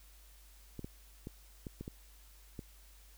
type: clicks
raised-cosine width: 3 ms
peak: -29 dBFS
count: 7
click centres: 0.793 / 0.845 / 1.271 / 1.668 / 1.81 / 1.879 / 2.592 s
effects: added 50 Hz sine -57 dBFS peak until 3.17 s + white hiss -63 dBFS RMS until 3.17 s